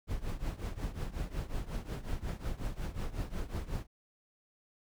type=noise with tremolo; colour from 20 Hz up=brown; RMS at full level=-33 dBFS; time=0.07-3.87 s; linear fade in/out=50 ms; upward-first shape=triangle; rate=5.5 Hz; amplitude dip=90%; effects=none